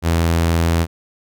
sawtooth tone, 83.4 Hz, E2, 21 cents sharp, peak -10 dBFS, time 0.02-0.87 s, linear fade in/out 50 ms, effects none

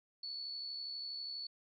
sine tone with amplitude modulation, 4435 Hz, C#8, in tune, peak -39 dBFS, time 0.23-1.47 s, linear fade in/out 5 ms, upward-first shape sine, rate 72.3 Hz, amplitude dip 35%, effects none

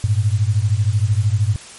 sine beating tone pair, 99.1 / 112.1 Hz, G2 / A2, +19 / +33 cents, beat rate 13 Hz, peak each -16 / -17 dBFS, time 0.04-1.56 s, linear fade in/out 0 ms, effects white hiss -38 dBFS RMS until 1.78 s + MP3 48 kbps

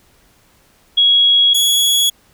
sine / sawtooth tone pair in turn, 3322 / 3357 Hz, G#7 / G#7, 0 / +18 cents, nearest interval unison, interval 18 cents, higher second, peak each -8 dBFS, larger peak neither, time 0.97-1.54 / 1.54-2.1 s, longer first, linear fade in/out 10 ms, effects pink hiss -53 dBFS RMS until 2.33 s

